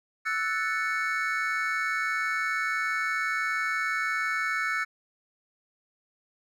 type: chord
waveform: triangle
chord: F# minor seventh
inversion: third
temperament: equal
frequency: 1318.5 / 1480 / 1760 / 2217 Hz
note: E6 / F#6 / A6 / C#7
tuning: 0 / 0 / 0 / 0 cents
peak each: -30 dBFS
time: 0.25-4.85 s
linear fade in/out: 20 ms
effects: none